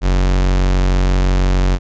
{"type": "tone", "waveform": "45% pulse", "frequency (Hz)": 46.25, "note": "F#1", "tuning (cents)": 0, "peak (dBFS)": -11, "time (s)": [0.01, 1.79], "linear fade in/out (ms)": 50, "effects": ["resampled to 16000 Hz"]}